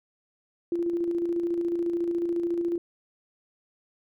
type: tone with tremolo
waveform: sine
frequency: 342.9 Hz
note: F4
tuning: 32 cents flat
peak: -23 dBFS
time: 0.72-2.78 s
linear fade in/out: 2 ms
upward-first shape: square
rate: 14 Hz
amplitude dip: 35%
effects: none